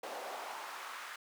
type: noise with high-pass filter sweep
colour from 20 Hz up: brown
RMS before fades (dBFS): -44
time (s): 0.03-1.16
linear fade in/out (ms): 5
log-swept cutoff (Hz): 560 to 1500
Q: 1.8
effects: high-pass 300 Hz 12 dB/octave